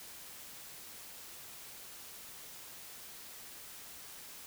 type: silence
effects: white hiss -50 dBFS RMS until 4.46 s